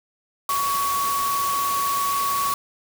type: tone in noise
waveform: sine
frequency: 1121 Hz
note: C#6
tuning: 19 cents sharp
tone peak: -21 dBFS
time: 0.49-2.54 s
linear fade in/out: 2 ms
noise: white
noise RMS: -29 dBFS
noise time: 0.49-2.54 s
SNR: +5 dB
effects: none